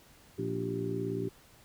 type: harmonic tone with a mistuned harmonic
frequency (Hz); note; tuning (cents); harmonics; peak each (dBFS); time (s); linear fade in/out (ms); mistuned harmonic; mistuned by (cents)
58.27; A#1; 0; 2 / 3 / 4 / 5 / 6 / 7; -38 / -39 / -44 / -38 / -42 / -35; 0.38-1.29; 10; 7; -84
effects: pink hiss -59 dBFS RMS until 1.64 s